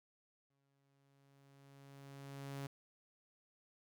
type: tone with exponential growth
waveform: sawtooth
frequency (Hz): 138.59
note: C#3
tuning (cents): 0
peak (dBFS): -38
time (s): 0.5-2.67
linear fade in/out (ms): 5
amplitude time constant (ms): 470
effects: none